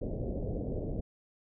pink low-pass noise, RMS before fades -35 dBFS, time 0.01-1.01 s, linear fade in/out 10 ms, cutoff 610 Hz, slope 48 dB/octave, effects none

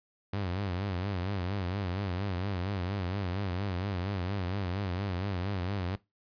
sawtooth tone with vibrato, 94.6 Hz, F#2, 39 cents sharp, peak -27 dBFS, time 0.33-5.96 s, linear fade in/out 5 ms, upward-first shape sine, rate 4.3 Hz, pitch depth 130 cents each way, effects noise-tail reverb RT60 0.2 s tail -19 dB re dry + resampled to 11025 Hz

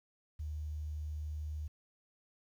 sine tone with quantisation, 76.1 Hz, D#2, 38 cents flat, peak -37 dBFS, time 0.39-1.68 s, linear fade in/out 10 ms, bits 11, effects none

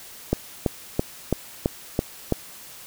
click train, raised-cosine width 2 ms, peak -6 dBFS, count 7, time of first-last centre 0.33-2.323 s, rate 3.01 Hz, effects white hiss -43 dBFS RMS until 2.86 s

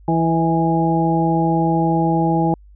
harmonic tone with a mistuned harmonic, 164.81 Hz, E3, in tune, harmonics 1 / 2 / 3 / 4 / 5, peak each -18 / -19 / -27 / -26 / -20 dBFS, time 0.08-2.54 s, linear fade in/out 2 ms, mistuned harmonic 4, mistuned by -27 cents, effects added 50 Hz sine -42 dBFS peak until 2.75 s

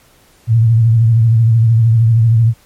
sine tone with vibrato, 114 Hz, A#2, 38 cents flat, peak -6 dBFS, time 0.47-2.54 s, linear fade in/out 50 ms, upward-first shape triangle, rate 13 Hz, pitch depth 76 cents each way, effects pink hiss -49 dBFS RMS until 2.65 s + MP3 64 kbps

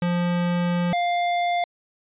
square tone pair in turn, 175.1 / 700.4 Hz, F3 / F5, +5 / +5 cents, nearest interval 2 octaves, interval 2400 cents, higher second, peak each -21 dBFS, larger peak neither, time 0.02-0.93 / 0.93-1.64 s, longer first, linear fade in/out 2 ms, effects resampled to 8000 Hz

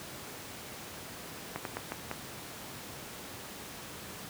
slowing click train, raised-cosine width 0.5 ms, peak -19 dBFS, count 5, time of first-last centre 1.56-2.113 s, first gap 92 ms, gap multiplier 1.28, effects pink hiss -44 dBFS RMS until 4.29 s + high-pass 100 Hz 12 dB/octave

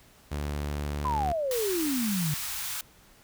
sawtooth tone, 73.1 Hz, D2, 7 cents flat, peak -26 dBFS, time 0.31-1.33 s, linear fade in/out 10 ms
sine exponential sweep, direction down, 1040 to 143.6 Hz, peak -26 dBFS, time 1.05-2.34 s, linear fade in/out 0 ms
white band-stop noise, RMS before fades -34 dBFS, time 1.51-2.81 s, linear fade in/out 2 ms, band 120 to 840 Hz, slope 24 dB/octave
effects pink hiss -57 dBFS RMS until 3.23 s

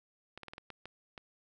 clicks, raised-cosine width 0.3 ms, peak -29 dBFS, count 8, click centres 0.376 / 0.433 / 0.483 / 0.535 / 0.581 / 0.703 / 0.856 / 1.178 s, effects none

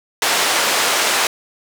pink band-pass noise, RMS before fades -17 dBFS, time 0.22-1.27 s, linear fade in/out 2 ms, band 640 to 9600 Hz, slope 12 dB/octave, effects none

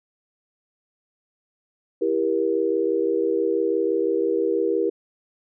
sine chord, E diminished, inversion none, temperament just, 329.6 / 395.6 / 474.7 Hz, E4 / G4 / Bb4, 0 / +16 / +31 cents, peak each -25 / -23 / -23 dBFS, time 2.01-4.9 s, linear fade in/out 10 ms, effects none

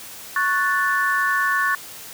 sine chord, F# minor, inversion second, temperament equal, 1108.7 / 1480 / 1760 Hz, C#6 / F#6 / A6, 0 / 0 / 0 cents, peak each -22 / -23 / -21 dBFS, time 0.36-1.75 s, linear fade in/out 2 ms, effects white hiss -38 dBFS RMS until 2.13 s + high-pass 60 Hz 12 dB/octave

